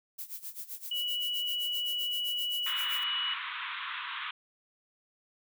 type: noise with tremolo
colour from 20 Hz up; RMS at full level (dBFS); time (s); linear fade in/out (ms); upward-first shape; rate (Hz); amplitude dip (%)
violet; -39; 0.18-3.04; 10; sine; 7.7; 85
type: tone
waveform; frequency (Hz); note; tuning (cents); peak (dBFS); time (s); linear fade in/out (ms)
sine; 2936; F#7; -14; -30; 0.91-3.34; 5
type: band-pass noise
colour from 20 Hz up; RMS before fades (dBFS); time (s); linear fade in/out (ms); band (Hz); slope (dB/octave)
pink; -38; 2.66-4.31; 5; 980 to 3700; 96
effects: none